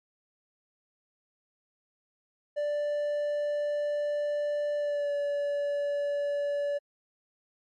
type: tone with pitch glide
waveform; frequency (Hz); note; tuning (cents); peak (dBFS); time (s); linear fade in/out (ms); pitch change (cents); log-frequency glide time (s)
triangle; 587.3 to 574.9; D5 to D5; 0 to -37; -25; 2.56-6.79; 20; -37; 4.77-5.12
effects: MP3 48 kbps